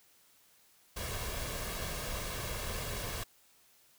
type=noise with comb filter; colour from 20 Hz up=pink; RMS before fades=-38 dBFS; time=0.96-3.24 s; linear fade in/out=10 ms; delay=1.8 ms; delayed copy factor=+0.5; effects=white hiss -65 dBFS RMS until 3.98 s